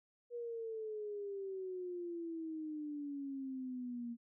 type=exponential sweep; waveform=sine; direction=down; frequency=482.7 to 233.1 Hz; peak=-40 dBFS; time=0.3-4.17 s; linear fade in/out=50 ms; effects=none